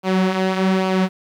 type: tone with flanger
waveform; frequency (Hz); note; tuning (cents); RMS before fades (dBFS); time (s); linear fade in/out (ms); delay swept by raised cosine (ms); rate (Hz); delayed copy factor
sawtooth; 188.3; F#3; +31; -18; 0.03-1.09; 50; 0.52 to 6.22; 1.2; -0.5
effects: low-pass 4000 Hz 12 dB/octave + 8-bit